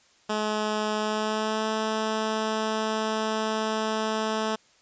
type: tone with pitch glide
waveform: 10% pulse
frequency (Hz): 213.4 to 218.4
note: G#3 to A3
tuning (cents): +47 to -13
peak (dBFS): -17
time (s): 0.29-4.56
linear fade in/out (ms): 10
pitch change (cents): +40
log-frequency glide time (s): 0.98-1.67
effects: white hiss -60 dBFS RMS until 4.81 s + resampled to 16000 Hz